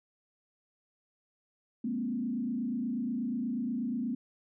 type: tone with frequency modulation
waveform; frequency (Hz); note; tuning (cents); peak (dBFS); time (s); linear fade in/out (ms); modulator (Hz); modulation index
sine; 240; B3; -49; -30; 1.84-4.15; 5; 28.3; 1.1
effects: none